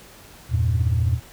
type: chord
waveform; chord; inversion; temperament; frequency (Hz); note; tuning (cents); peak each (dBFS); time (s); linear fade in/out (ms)
sine; E diminished; none; equal; 82.41 / 98 / 116.54; E2 / G2 / Bb2; 0 / 0 / 0; -20 / -24 / -20; 0.49-1.2; 50
effects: tanh soft clip ceiling -11 dBFS + pink hiss -46 dBFS RMS until 1.32 s